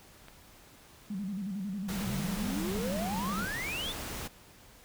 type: click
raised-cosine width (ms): 0.3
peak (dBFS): -32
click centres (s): 0.284
type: tone with vibrato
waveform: sine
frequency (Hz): 196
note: G3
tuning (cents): 0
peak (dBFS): -33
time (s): 1.1-3.45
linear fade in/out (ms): 5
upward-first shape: square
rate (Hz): 11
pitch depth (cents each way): 100
type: noise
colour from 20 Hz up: pink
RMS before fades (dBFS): -39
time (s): 1.88-4.28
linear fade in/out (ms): 10
type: exponential sweep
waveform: triangle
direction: up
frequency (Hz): 112.1 to 3672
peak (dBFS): -33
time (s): 2.05-3.93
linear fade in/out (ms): 20
effects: pink hiss -56 dBFS RMS until 4.84 s